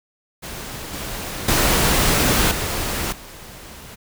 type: noise with level steps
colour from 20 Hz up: pink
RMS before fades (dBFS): -32 / -29 / -17 / -24 / -39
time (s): 0.42-3.96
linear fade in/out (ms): 20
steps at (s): 0.93 / 1.48 / 2.51 / 3.12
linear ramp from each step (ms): 5
effects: none